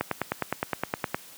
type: click train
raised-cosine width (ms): 0.5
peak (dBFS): -10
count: 12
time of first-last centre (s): 0.01-1.145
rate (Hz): 9.69
effects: white hiss -48 dBFS RMS until 1.37 s + high-pass 100 Hz 12 dB/octave